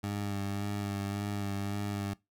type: tone with vibrato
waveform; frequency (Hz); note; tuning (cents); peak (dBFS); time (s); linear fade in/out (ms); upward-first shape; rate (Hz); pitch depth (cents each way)
20% pulse; 100.9; G#2; -49; -28; 0.03-2.14; 10; sine; 1.8; 24
effects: noise-tail reverb RT60 0.2 s tail -21 dB re dry